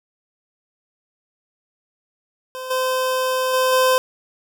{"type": "tone with level steps", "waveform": "25% pulse", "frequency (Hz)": 515, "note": "C5", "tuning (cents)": -28, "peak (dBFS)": [-25, -15, -12, -10], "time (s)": [2.55, 3.98], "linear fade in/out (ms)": 0, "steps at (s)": [2.7, 3.53, 3.72], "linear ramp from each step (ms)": 10, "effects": []}